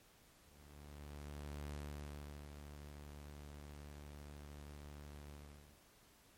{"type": "tone with ADSR envelope", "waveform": "sawtooth", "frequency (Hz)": 73, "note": "D2", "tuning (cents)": -10, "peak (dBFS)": -40, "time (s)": [0.4, 5.81], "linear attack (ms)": 1300, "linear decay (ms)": 760, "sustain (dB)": -7, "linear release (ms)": 480, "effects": ["pink hiss -67 dBFS RMS until 6.37 s", "MP3 64 kbps"]}